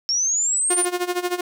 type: linear sweep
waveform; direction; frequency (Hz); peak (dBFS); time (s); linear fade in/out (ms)
sine; up; 5390 to 9397; -18; 0.09-0.85; 0
type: tone with tremolo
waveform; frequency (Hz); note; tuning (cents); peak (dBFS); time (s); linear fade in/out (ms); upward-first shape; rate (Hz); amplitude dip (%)
sawtooth; 356.6; F4; +36; -15; 0.7-1.41; 5; sine; 13; 85
effects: none